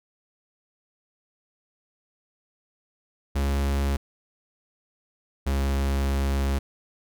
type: tone pair in turn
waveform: 45% pulse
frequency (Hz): 69.6 / 68.68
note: C#2 / C#2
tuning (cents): +8 / -15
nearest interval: unison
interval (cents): 23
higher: first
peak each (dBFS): -22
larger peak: neither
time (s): 3.35-3.97 / 5.46-6.59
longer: second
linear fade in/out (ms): 10
effects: none